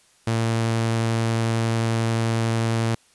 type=tone; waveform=sawtooth; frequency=113.9 Hz; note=A#2; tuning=40 cents flat; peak=-16 dBFS; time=0.27-2.95 s; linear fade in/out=5 ms; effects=white hiss -58 dBFS RMS until 3.14 s + resampled to 24000 Hz